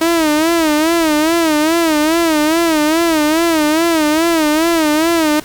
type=tone with vibrato; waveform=sawtooth; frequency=318.6 Hz; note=D#4; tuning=41 cents sharp; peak=-7 dBFS; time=0.01-5.4 s; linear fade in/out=5 ms; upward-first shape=sine; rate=2.4 Hz; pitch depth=110 cents each way; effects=pink hiss -36 dBFS RMS until 5.44 s